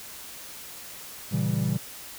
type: chord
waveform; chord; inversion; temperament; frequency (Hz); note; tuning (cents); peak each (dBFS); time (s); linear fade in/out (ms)
triangle; A# diminished seventh; none; equal; 116.54 / 138.59 / 164.81 / 196; A#2 / C#3 / E3 / G3; 0 / 0 / 0 / 0; -27; 1.31-1.78; 20
effects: white hiss -42 dBFS RMS until 2.18 s